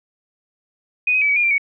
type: tone with pitch steps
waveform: sine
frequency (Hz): 2486 / 2522 / 2300 / 2269 / 2420 / 2362 / 2236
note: D#7 / D#7 / D7 / C#7 / D#7 / D7 / C#7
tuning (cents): -2 / +23 / -37 / +40 / -49 / +9 / +14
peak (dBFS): -14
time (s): 1.07-1.581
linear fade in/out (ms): 5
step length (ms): 73
effects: none